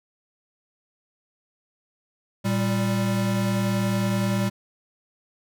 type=tone pair together; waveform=square; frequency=115.49 / 196 Hz; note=A#2 / G3; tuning=-16 / 0 cents; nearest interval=major sixth; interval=916 cents; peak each=-26 / -24 dBFS; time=2.44-4.5 s; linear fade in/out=20 ms; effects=none